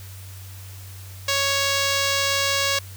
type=tone with notch filter; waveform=5% pulse; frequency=554.4 Hz; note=C#5; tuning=in tune; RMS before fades=-22 dBFS; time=1.28-2.79 s; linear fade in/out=5 ms; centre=11000 Hz; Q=1.8; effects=added 95 Hz sine -37 dBFS peak until 2.96 s + white hiss -45 dBFS RMS until 2.96 s